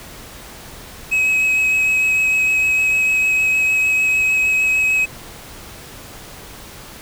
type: tone with vibrato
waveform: triangle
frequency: 2552 Hz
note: D#7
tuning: 43 cents sharp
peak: -12 dBFS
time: 1.11-5.06 s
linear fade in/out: 20 ms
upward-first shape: triangle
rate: 6.6 Hz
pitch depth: 12 cents each way
effects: pink hiss -37 dBFS RMS until 7.01 s